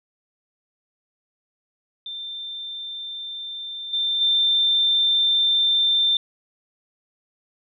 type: tone with level steps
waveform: sine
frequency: 3575 Hz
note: A7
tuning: 27 cents sharp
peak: -30 / -20 / -16 dBFS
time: 2.06-6.17 s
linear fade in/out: 2 ms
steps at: 3.93 / 4.21 s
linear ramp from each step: 5 ms
effects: none